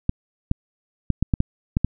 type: clicks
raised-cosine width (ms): 5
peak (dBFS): -6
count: 8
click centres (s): 0.094 / 0.514 / 1.103 / 1.226 / 1.338 / 1.404 / 1.769 / 1.846
effects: none